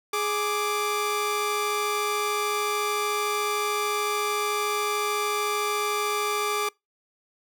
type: tone pair together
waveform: sawtooth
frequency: 416.6 / 1176.2 Hz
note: G#4 / D6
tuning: +5 / +2 cents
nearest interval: octave + tritone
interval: 1797 cents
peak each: -24 / -23 dBFS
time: 0.13-6.69 s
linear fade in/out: 5 ms
effects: noise-tail reverb RT60 0.2 s tail -25 dB re dry